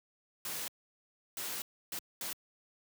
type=noise bursts at uneven times; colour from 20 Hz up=white; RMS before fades=-39 dBFS; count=4; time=0.45-0.68 / 1.37-1.62 / 1.92-1.99 / 2.21-2.33 s; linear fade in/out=2 ms; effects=high-pass 100 Hz 12 dB/octave